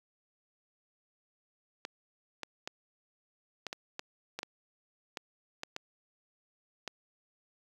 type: clicks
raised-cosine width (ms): 0.2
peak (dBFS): -20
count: 12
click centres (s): 1.851 / 2.433 / 2.675 / 3.667 / 3.729 / 3.994 / 4.39 / 4.431 / 5.172 / 5.634 / 5.764 / 6.877
effects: high-pass 60 Hz 12 dB/octave + 8-bit